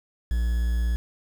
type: tone with quantisation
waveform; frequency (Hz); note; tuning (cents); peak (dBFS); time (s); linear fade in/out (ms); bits
triangle; 58.7; A#1; +13; -19; 0.31-0.96; 0; 7
effects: none